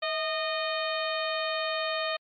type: harmonic tone with a mistuned harmonic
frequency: 615 Hz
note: D#5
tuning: 20 cents flat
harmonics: 1 / 2 / 3 / 4 / 5 / 6 / 7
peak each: -31 / -34 / -36 / -37 / -38 / -39 / -39 dBFS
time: 0.02-2.17 s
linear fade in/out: 10 ms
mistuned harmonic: 1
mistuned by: +67 cents
effects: MP3 48 kbps